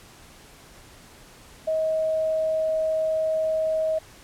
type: tone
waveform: sine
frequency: 634 Hz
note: D#5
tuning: 32 cents sharp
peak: -21 dBFS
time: 1.67-3.99 s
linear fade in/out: 10 ms
effects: pink hiss -49 dBFS RMS until 4.23 s + low-pass 12000 Hz 12 dB/octave